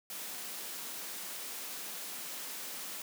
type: high-pass noise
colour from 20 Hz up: white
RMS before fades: -42 dBFS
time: 0.1-3.02 s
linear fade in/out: 2 ms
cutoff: 160 Hz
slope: 96 dB/octave
effects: none